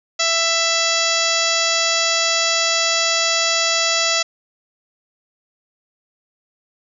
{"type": "harmonic tone with a mistuned harmonic", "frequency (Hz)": 664, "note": "E5", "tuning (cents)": 12, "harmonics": [1, 2, 3, 4, 5, 6, 7, 8, 9, 10], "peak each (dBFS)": [-25, -25, -25, -25, -25, -25, -25, -25, -25, -25], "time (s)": [0.19, 4.23], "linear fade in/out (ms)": 10, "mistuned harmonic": 10, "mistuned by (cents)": 66, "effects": []}